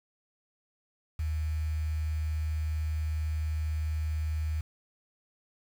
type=tone with quantisation; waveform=sine; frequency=77.78 Hz; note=D#2; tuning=in tune; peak=-28 dBFS; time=1.19-4.61 s; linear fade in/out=5 ms; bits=8; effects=none